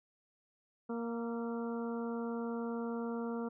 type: harmonic tone with a mistuned harmonic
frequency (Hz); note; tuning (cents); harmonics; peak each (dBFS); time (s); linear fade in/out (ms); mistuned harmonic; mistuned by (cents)
233.1; A#3; 0; 1 / 2 / 3 / 4 / 5 / 6; -37 / -40 / -49 / -49 / -51 / -51; 0.89-3.49; 10; 6; -29
effects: none